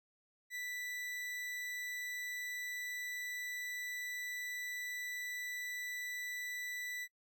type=tone; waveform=40% pulse; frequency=1975.5 Hz; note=B6; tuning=in tune; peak=-39 dBFS; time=0.5-7.08 s; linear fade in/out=50 ms; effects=noise-tail reverb RT60 0.1 s tail -26 dB re dry